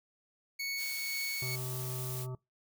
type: tone with tremolo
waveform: 25% pulse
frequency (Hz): 2217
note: C#7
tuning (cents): 0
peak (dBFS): -30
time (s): 0.59-1.56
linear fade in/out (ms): 10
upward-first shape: triangle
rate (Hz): 2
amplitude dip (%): 30
type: noise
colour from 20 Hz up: blue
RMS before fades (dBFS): -42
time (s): 0.76-2.27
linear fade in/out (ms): 50
type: harmonic tone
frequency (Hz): 127.7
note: C3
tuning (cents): -42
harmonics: 1 / 3 / 5 / 7 / 9 / 10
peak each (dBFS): -37 / -46 / -53 / -55 / -54 / -61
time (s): 1.42-2.35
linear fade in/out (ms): 2
effects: noise-tail reverb RT60 0.2 s tail -23 dB re dry